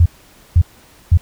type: tone bursts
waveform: sine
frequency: 85.2 Hz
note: F2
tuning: 42 cents flat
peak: -5 dBFS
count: 3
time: 0-1.174 s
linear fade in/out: 5 ms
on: 58 ms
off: 500 ms
effects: pink hiss -47 dBFS RMS until 1.21 s